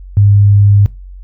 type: tone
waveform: sine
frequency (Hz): 101.5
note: G#2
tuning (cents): -39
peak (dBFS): -4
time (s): 0.17-0.86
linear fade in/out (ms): 0
effects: noise-tail reverb RT60 0.2 s tail -18 dB re dry + added 46 Hz sine -28 dBFS peak until 1.23 s